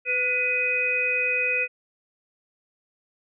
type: harmonic tone with a mistuned harmonic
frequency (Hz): 501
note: B4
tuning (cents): +25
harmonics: 1 / 3 / 4 / 5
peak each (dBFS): -31 / -34 / -32 / -22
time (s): 0.05-1.68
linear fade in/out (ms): 50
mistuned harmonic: 3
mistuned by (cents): -63
effects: none